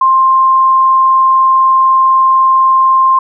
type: tone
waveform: sine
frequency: 1054 Hz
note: C6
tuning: 12 cents sharp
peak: -5 dBFS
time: 0.01-3.19 s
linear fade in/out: 5 ms
effects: none